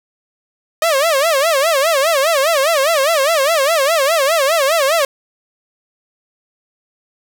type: tone with vibrato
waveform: sawtooth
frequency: 600 Hz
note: D5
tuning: 37 cents sharp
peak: -8 dBFS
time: 0.82-5.05 s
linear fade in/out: 2 ms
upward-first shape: sine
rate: 4.9 Hz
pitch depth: 210 cents each way
effects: none